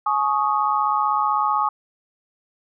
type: chord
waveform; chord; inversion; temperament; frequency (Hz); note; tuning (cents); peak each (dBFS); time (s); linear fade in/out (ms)
sine; Ab suspended fourth; none; equal with one note detuned; 846.1 / 1108.7 / 1244.5; Ab5 / Db6 / Eb6; +32 / 0 / 0; -22; 0.06-1.69; 5
effects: none